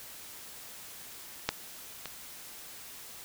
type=clicks; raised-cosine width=0.2 ms; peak=-9 / -20 dBFS; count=2; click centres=1.49 / 2.057 s; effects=white hiss -47 dBFS RMS until 3.24 s